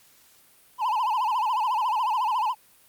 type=tone with vibrato; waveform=triangle; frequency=933 Hz; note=A#5; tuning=1 cent sharp; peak=-20 dBFS; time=0.78-2.55 s; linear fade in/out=50 ms; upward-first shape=sine; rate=14 Hz; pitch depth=180 cents each way; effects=white hiss -57 dBFS RMS until 2.88 s + Opus 48 kbps